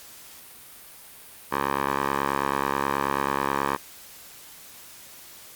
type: tone with band-pass filter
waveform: 10% pulse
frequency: 69.3 Hz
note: C#2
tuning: in tune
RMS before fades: -26 dBFS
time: 1.51-3.77 s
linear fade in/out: 20 ms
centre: 1100 Hz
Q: 1.6
effects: white hiss -46 dBFS RMS until 5.55 s + Opus 48 kbps